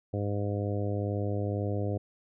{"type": "harmonic tone", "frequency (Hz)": 102.1, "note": "G#2", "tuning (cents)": -29, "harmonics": [1, 2, 3, 4, 5, 6, 7], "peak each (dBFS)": [-30, -38, -37, -38, -37, -41, -44], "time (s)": [0.13, 1.98], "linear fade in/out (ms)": 10, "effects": []}